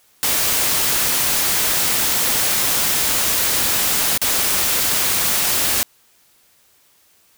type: noise with dropouts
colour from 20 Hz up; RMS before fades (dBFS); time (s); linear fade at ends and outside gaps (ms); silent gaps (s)
white; -18; 0.23-5.83; 0; 4.176-4.216
effects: white hiss -56 dBFS RMS until 7.37 s